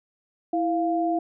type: tone pair together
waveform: sine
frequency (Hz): 329.6 / 697.7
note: E4 / F5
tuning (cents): 0 / -2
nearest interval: octave + minor second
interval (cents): 1298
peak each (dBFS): -24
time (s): 0.53-1.19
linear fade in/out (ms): 5
effects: none